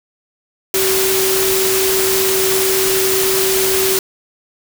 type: tone in noise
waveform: sine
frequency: 382 Hz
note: G4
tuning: 45 cents flat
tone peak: -16 dBFS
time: 0.74-3.99 s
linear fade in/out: 2 ms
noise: white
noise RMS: -17 dBFS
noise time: 0.74-3.99 s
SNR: -2 dB
effects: none